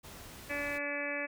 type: noise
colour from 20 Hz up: pink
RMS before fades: -49 dBFS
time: 0.03-0.79 s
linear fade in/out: 20 ms
type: harmonic tone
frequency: 287.8 Hz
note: D4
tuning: 35 cents flat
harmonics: 1 / 2 / 3 / 4 / 5 / 6 / 7 / 8 / 9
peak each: -43 / -39 / -50 / -48 / -49 / -39 / -42 / -40 / -44 dBFS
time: 0.49-1.27 s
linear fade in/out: 20 ms
effects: none